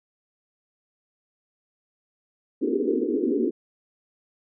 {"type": "band-pass noise", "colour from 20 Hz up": "pink", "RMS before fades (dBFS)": -24, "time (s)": [2.61, 3.51], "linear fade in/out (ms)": 10, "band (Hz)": [240, 460], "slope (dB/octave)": 96, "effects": []}